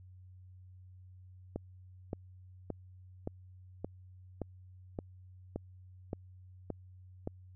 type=click train; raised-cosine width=2 ms; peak=-23 dBFS; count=11; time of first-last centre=1.56-7.274 s; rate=1.75 Hz; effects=added 92 Hz sine -52 dBFS peak until 7.55 s